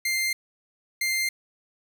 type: tone pair in turn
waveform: sawtooth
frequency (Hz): 2099 / 2099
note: C7 / C7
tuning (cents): +5 / +5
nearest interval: unison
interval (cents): 0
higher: neither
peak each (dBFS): -20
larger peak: neither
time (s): 0.05-0.33 / 1.01-1.29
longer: neither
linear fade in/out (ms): 5
effects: none